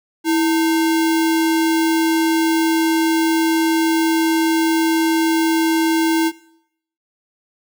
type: tone with sample-and-hold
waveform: sine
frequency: 325.7 Hz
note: E4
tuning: 21 cents flat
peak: -13 dBFS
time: 0.24-6.32 s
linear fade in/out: 50 ms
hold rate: 1225 Hz
effects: noise-tail reverb RT60 0.7 s tail -19 dB re dry